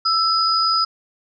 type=tone pair together; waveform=sine; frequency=1318.5 / 4973 Hz; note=E6 / D#8; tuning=0 / -2 cents; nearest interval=octave + major seventh; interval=2298 cents; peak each=-18 dBFS; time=0.05-0.85 s; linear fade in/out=10 ms; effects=none